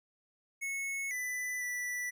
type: tone with pitch steps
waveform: square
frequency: 2196 / 1993 / 1969 Hz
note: C#7 / B6 / B6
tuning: -17 / +15 / -6 cents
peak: -35 dBFS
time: 0.61-2.11 s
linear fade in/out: 20 ms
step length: 500 ms
effects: none